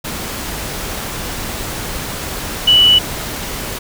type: tone in noise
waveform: sine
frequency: 2960 Hz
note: F#7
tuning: in tune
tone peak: -6 dBFS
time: 2.67-2.99 s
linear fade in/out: 10 ms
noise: pink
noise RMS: -24 dBFS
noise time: 0.04-3.79 s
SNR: +15 dB
effects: none